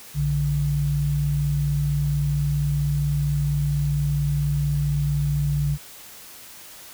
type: tone pair together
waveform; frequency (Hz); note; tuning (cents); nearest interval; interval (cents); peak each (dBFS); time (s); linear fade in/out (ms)
sine; 60.8 / 145.15; B1 / D3; -26 / -20; octave + minor third; 1506; -27 / -20; 0.14-5.78; 50
effects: white hiss -43 dBFS RMS until 6.93 s